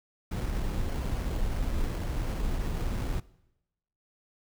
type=noise with sample-and-hold; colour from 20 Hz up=brown; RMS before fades=-30 dBFS; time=0.31-3.2 s; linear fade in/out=5 ms; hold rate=3675 Hz; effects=noise-tail reverb RT60 0.9 s tail -21 dB re dry